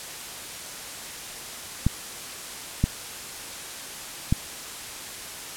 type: clicks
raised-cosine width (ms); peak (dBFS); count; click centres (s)
5; -7; 3; 1.866 / 2.84 / 4.325
effects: white hiss -37 dBFS RMS until 5.56 s + low-pass 11000 Hz 12 dB/octave